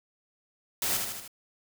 white noise with echo, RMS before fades -29 dBFS, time 0.82-0.97 s, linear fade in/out 2 ms, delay 77 ms, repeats 4, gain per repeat -4 dB, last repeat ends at 1.278 s, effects none

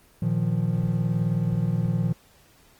triangle chord, Bb suspended fourth, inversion none, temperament equal, 116.54 / 155.56 / 174.61 Hz, Bb2 / Eb3 / F3, 0 / 0 / 0 cents, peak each -24 dBFS, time 0.22-2.13 s, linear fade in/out 5 ms, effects pink hiss -57 dBFS RMS until 2.79 s + Opus 24 kbps

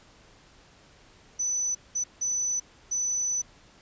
sine tone bursts at uneven times, 5990 Hz, F#8, 20 cents sharp, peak -25 dBFS, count 4, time 1.39-1.75 / 1.95-2.04 / 2.21-2.6 / 2.91-3.42 s, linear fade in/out 10 ms, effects pink hiss -56 dBFS RMS until 3.81 s + resampled to 16000 Hz

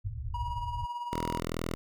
white low-pass noise, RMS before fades -36 dBFS, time 0.04-0.86 s, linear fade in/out 20 ms, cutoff 120 Hz, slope 96 dB/octave
triangle tone with tremolo, 960 Hz, B5, 49 cents flat, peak -30 dBFS, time 0.34-1.4 s, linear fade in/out 5 ms, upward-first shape sine, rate 18 Hz, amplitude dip 55%
5% pulse tone, 41.2 Hz, E1, in tune, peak -21 dBFS, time 1.13-1.75 s, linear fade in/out 0 ms
effects none

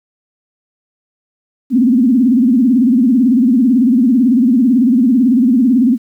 sine tone with vibrato, 246.9 Hz, B3, in tune, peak -7 dBFS, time 1.7-5.98 s, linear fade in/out 50 ms, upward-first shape sine, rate 18 Hz, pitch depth 180 cents each way, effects 8-bit

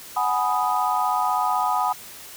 sine chord, G# minor seventh, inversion third, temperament equal with one note detuned, 740 / 835.9 / 987.8 / 1244.5 Hz, F#5 / G#5 / B5 / D#6, 0 / +11 / 0 / 0 cents, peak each -25 dBFS, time 0.16-1.93 s, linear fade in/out 10 ms, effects white hiss -41 dBFS RMS until 2.36 s

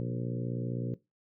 harmonic tone with a mistuned harmonic, 59.8 Hz, A#1, 45 cents sharp, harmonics 2 / 3 / 4 / 5 / 6 / 7 / 8 / 9, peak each -34 / -38 / -40 / -42 / -44 / -45 / -46 / -47 dBFS, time 0-0.94 s, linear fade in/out 0 ms, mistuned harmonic 2, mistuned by +58 cents, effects noise-tail reverb RT60 0.2 s tail -18 dB re dry

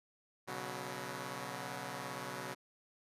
5% pulse chord, B suspended second, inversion none, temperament equal with one note detuned, 123.47 / 141.1 / 185 Hz, B2 / C#3 / F#3, 0 / +31 / 0 cents, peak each -34 dBFS, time 0.47-2.55 s, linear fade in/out 20 ms, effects resampled to 32000 Hz

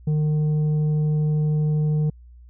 sine tone with tanh clipping, 152.1 Hz, D#3, 39 cents flat, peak -19 dBFS, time 0.07-2.1 s, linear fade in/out 5 ms, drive 5 dB, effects added 60 Hz sine -43 dBFS peak until 2.49 s

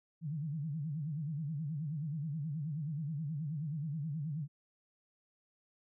sine tone with vibrato, 151.6 Hz, D#3, 45 cents flat, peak -35 dBFS, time 0.21-4.48 s, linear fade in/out 50 ms, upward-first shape sine, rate 9.4 Hz, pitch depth 160 cents each way, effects none

